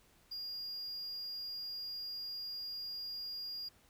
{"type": "tone", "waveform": "triangle", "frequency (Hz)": 4830, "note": "D8", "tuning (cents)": 48, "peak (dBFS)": -39, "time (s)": [0.31, 3.69], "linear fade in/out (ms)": 10, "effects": ["pink hiss -67 dBFS RMS until 3.89 s"]}